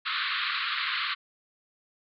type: band-pass noise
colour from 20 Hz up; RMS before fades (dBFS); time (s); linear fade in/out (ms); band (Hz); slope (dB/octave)
pink; -30; 0.05-1.15; 20; 1100 to 4400; 96
effects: none